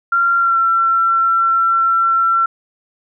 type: tone with pitch glide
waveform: sine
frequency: 1380 to 1351.6 Hz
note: F6 to E6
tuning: -21 to +43 cents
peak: -11 dBFS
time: 0.12-2.46 s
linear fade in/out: 5 ms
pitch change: -36 cents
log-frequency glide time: 0.39-0.58 s
effects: none